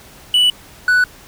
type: tone pair in turn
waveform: triangle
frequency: 2960 / 1484.7 Hz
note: F#7 / F#6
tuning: 0 / +6 cents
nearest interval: octave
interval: 1194 cents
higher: first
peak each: -8 dBFS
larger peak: neither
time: 0.34-0.5 / 0.88-1.04 s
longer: neither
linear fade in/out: 2 ms
effects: pink hiss -42 dBFS RMS until 1.27 s